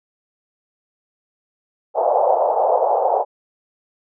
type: band-pass noise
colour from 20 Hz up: white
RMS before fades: -17 dBFS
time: 1.94-3.25 s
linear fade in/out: 50 ms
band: 490 to 840 Hz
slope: 48 dB/octave
effects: none